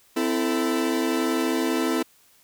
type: chord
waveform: 40% pulse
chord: A minor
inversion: first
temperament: equal with one note detuned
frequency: 257.6 / 329.6 / 440 Hz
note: C4 / E4 / A4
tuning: -27 / 0 / 0 cents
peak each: -25 / -24 / -28 dBFS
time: 0.16-2.03 s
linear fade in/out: 10 ms
effects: white hiss -58 dBFS RMS until 2.43 s